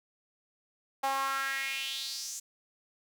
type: tone with high-pass filter sweep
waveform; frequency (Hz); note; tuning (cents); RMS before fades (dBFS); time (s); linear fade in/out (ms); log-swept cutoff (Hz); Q
sawtooth; 270.8; C#4; -40; -34; 1.03-2.4; 10; 790 to 7100; 4
effects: none